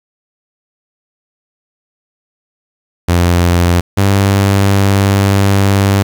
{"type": "tone pair in turn", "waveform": "sawtooth", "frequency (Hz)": [87.31, 98.73], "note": ["F2", "G2"], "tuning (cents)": [0, 13], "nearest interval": "major second", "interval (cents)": 213, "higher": "second", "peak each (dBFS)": -4, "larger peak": "neither", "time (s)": [[3.08, 3.81], [3.97, 6.03]], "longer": "second", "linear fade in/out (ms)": 10, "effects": ["7-bit"]}